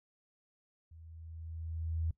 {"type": "tone with level ramp", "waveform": "sine", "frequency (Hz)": 81.4, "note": "E2", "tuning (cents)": -21, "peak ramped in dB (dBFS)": [-52, -30], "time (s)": [0.91, 2.11], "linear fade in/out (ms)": 5, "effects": ["noise-tail reverb RT60 0.1 s tail -19 dB re dry"]}